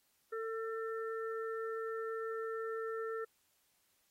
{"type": "harmonic tone", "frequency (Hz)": 448.5, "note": "A4", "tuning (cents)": 33, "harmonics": [1, 3, 4], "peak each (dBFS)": [-38, -44, -49], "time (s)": [0.32, 3.25], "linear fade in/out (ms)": 10, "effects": ["white hiss -75 dBFS RMS until 4.1 s", "AAC 48 kbps"]}